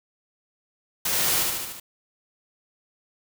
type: noise with echo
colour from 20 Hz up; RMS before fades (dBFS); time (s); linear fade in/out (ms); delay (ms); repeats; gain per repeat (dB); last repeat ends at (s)
white; -25; 1.05-1.43; 5; 74; 5; -3; 1.8
effects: none